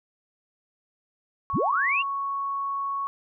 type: tone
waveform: sine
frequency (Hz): 1108.7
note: C#6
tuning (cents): 0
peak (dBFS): -26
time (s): 1.5-3.07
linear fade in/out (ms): 0
type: linear sweep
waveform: sine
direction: up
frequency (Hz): 31.12 to 2873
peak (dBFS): -22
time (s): 1.53-2.03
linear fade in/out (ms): 20
effects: none